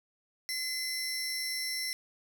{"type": "tone pair together", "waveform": "sawtooth", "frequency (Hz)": [2041, 5449], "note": ["C7", "F8"], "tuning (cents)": [-44, -44], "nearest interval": "octave + perfect fourth", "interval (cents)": 1700, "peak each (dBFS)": [-33, -32], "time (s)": [0.49, 1.93], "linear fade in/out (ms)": 0, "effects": []}